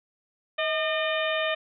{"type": "harmonic tone with a mistuned harmonic", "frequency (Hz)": 607, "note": "D#5", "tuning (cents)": -43, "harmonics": [1, 2, 3, 4, 5, 6], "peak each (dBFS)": [-27, -33, -31, -33, -34, -36], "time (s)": [0.58, 1.55], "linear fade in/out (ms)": 10, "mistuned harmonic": 1, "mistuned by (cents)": 73, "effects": []}